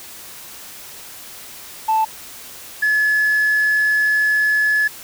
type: tone pair in turn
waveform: sine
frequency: 880 / 1710.9 Hz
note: A5 / A6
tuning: 0 / -49 cents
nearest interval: octave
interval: 1151 cents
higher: second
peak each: -12 dBFS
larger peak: neither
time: 1.88-2.05 / 2.82-4.88 s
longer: second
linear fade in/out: 10 ms
effects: tanh soft clip ceiling -11 dBFS + white hiss -37 dBFS RMS until 5.03 s